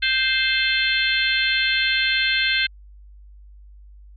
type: harmonic tone with a mistuned harmonic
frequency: 523.3 Hz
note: C5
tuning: in tune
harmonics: 3 / 4 / 5 / 6 / 7 / 8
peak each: -23 / -24 / -25 / -26 / -26 / -27 dBFS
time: 0.02-2.67 s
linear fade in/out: 10 ms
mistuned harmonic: 7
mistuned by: -70 cents
effects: added 50 Hz sine -42 dBFS peak until 4.16 s